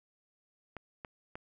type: clicks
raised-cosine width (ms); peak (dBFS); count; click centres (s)
0.5; -27; 3; 0.767 / 1.048 / 1.355
effects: none